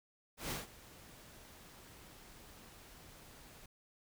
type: noise with ADSR envelope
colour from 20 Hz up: pink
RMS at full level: -38 dBFS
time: 0.37-3.66 s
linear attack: 140 ms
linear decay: 150 ms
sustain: -19 dB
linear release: 4 ms
effects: none

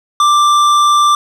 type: tone with tanh clipping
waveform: sine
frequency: 1179 Hz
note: D6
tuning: 6 cents sharp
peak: -9 dBFS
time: 0.2-1.15 s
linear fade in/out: 2 ms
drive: 14 dB
effects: none

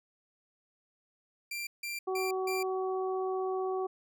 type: tone bursts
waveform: sawtooth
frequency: 2368 Hz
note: D7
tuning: 14 cents sharp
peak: -32 dBFS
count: 4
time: 1.51-2.63 s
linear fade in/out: 5 ms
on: 160 ms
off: 160 ms
type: harmonic tone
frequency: 376.3 Hz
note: F#4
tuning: 29 cents sharp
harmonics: 1 / 2 / 3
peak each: -31 / -37 / -41 dBFS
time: 2.07-3.87 s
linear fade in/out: 10 ms
effects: none

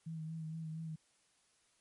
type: tone with vibrato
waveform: sine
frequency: 160 Hz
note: D#3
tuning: 49 cents sharp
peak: -40 dBFS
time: 0.06-0.96 s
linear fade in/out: 10 ms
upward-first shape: sine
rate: 4.3 Hz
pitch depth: 31 cents each way
effects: white hiss -73 dBFS RMS until 1.8 s + MP3 48 kbps

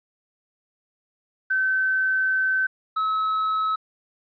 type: tone pair in turn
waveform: sine / triangle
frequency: 1534 / 1289.9 Hz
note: G6 / E6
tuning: -38 / -38 cents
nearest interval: minor third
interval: 300 cents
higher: first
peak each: -19 / -19 dBFS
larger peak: neither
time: 1.5-2.67 / 2.96-3.76 s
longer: first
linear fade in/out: 10 ms
effects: resampled to 11025 Hz + 10-bit

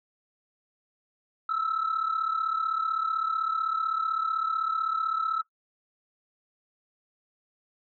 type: tone pair together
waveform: sine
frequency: 1300 / 1335.8 Hz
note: E6 / E6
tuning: -24 / +23 cents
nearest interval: unison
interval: 47 cents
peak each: -26 / -28 dBFS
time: 1.49-5.42 s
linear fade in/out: 5 ms
effects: noise-tail reverb RT60 0.1 s tail -18 dB re dry + tanh soft clip ceiling -21 dBFS

